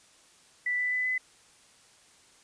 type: tone with pitch steps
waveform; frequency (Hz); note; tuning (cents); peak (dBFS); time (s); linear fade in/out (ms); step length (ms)
sine; 1975.5 / 1988.1 / 2001 / 2014; B6 / B6 / B6 / B6; 0 / +11 / +22 / +33; -26; 0.66-1.18; 5; 130
effects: white hiss -59 dBFS RMS until 2.43 s + resampled to 22050 Hz